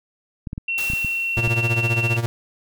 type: clicks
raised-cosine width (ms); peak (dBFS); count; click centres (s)
5; -16; 8; 0.472 / 0.531 / 0.579 / 0.901 / 0.935 / 1.047 / 1.384 / 1.476
type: tone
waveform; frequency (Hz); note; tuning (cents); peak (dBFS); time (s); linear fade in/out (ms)
sine; 2722; F7; -45; -21; 0.68-2.17; 5
type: noise with exponential decay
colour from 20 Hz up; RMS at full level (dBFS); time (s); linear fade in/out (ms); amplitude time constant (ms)
white; -30; 0.78-1.93; 0; 250
type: tone with tremolo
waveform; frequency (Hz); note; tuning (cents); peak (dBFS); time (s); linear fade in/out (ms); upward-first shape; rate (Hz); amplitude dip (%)
45% pulse; 116.8; A#2; +4; -17; 1.37-2.26; 0; sine; 15; 75
effects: none